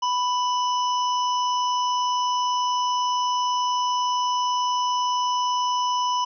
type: harmonic tone with a mistuned harmonic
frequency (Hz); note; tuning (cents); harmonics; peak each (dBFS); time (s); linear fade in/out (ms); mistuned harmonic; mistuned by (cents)
991; B5; +6; 1 / 3 / 5 / 6; -21 / -31 / -35 / -37; 0.02-6.25; 10; 5; +110
effects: none